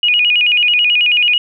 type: tone with vibrato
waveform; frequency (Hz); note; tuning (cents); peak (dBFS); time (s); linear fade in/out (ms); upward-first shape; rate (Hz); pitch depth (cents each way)
sine; 2670; E7; +22; -9; 0.03-1.38; 2; square; 9.2; 140
effects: none